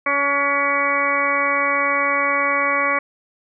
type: harmonic tone with a mistuned harmonic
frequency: 281.9 Hz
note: C#4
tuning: 29 cents sharp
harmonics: 1 / 2 / 3 / 4 / 5 / 6 / 7 / 8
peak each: -31 / -25 / -32 / -21 / -28 / -31 / -23 / -22 dBFS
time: 0.06-2.99 s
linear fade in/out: 5 ms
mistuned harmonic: 5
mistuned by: +21 cents
effects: none